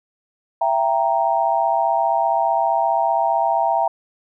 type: chord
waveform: sine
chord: E diminished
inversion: none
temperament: equal with one note detuned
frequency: 668.8 / 784 / 932.3 Hz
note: E5 / G5 / Bb5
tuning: +25 / 0 / 0 cents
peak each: -20 dBFS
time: 0.61-3.88 s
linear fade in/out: 5 ms
effects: none